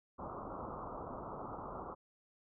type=low-pass noise; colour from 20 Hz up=white; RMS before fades=-45 dBFS; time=0.18-1.95 s; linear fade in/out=20 ms; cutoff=1300 Hz; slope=96 dB/octave; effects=none